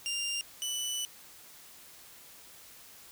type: tone pair in turn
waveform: 20% pulse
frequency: 2794 / 2978 Hz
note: F7 / F#7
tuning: 0 / +11 cents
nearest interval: minor second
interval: 111 cents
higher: second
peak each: -27 dBFS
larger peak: neither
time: 0.06-0.41 / 0.62-1.05 s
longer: second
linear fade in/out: 0 ms
effects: white hiss -53 dBFS RMS until 3.11 s